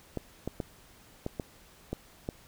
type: clicks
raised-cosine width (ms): 2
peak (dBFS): -19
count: 7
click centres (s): 0.173 / 0.476 / 0.602 / 1.264 / 1.398 / 1.93 / 2.289
effects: pink hiss -57 dBFS RMS until 2.47 s